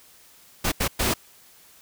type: noise bursts at uneven times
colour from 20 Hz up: pink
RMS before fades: -23 dBFS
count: 3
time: 0.64-0.72 / 0.8-0.88 / 0.99-1.14 s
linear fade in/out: 10 ms
effects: white hiss -53 dBFS RMS until 1.81 s